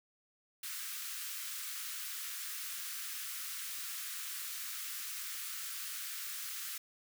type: high-pass noise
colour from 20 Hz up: white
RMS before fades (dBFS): -42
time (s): 0.63-6.78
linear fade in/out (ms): 5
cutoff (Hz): 1200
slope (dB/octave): 48
effects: none